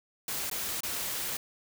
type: noise with dropouts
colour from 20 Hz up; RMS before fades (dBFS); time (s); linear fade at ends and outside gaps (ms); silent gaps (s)
white; -34; 0.28-1.37; 2; 0.499-0.513 / 0.806-0.833
effects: none